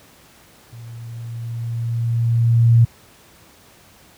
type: tone with level ramp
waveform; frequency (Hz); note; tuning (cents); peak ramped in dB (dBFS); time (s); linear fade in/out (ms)
sine; 116.54; A#2; 0; -34 to -7; 0.72-2.85; 10
effects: pink hiss -49 dBFS RMS until 4.17 s + high-pass 60 Hz 12 dB/octave